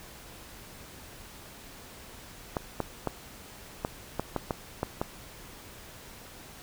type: clicks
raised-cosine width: 1 ms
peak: -14 dBFS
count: 9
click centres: 2.568 / 2.803 / 3.073 / 3.849 / 4.196 / 4.363 / 4.508 / 4.831 / 5.015 s
effects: pink hiss -48 dBFS RMS until 6.62 s